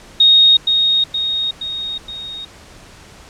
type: tone with echo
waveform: sine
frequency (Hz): 3729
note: A#7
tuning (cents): 0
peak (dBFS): -6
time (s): 0.2-0.57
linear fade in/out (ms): 5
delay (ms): 470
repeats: 4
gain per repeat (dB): -5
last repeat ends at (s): 2.45
effects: pink hiss -41 dBFS RMS until 3.29 s + low-pass 8000 Hz 12 dB/octave